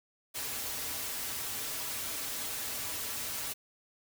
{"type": "noise with comb filter", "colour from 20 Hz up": "white", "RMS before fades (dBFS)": -37, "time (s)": [0.34, 3.54], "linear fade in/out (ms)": 20, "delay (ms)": 5.6, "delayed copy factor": -0.6, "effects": []}